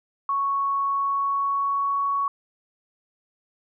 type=tone with pitch glide; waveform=sine; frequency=1108.7 to 1117.1 Hz; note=C#6 to C#6; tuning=0 to +13 cents; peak=-21 dBFS; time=0.29-2.28 s; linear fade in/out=2 ms; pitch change=+13 cents; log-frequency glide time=0.83-2.01 s; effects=none